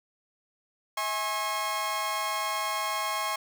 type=tone cluster; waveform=sawtooth; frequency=646 / 827 / 1080 Hz; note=E5 / G#5 / C#6; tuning=-35 / -8 / -45 cents; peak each=-33 / -31 / -26 dBFS; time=0.97-3.36 s; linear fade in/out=5 ms; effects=none